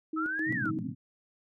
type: tone with tremolo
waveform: sine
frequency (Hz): 316.1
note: D#4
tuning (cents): +27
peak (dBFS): -31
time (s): 0.13-0.8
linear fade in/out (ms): 5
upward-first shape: square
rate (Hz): 3.8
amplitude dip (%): 75
type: exponential two-way sweep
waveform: sine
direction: up then down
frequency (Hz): 1276 to 1975.5 to 1276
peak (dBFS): -30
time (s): 0.16-0.71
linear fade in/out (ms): 20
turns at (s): 0.53
type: band-pass noise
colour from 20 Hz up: pink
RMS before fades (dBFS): -35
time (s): 0.46-0.95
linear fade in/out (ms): 50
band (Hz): 110 to 290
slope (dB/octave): 96
effects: none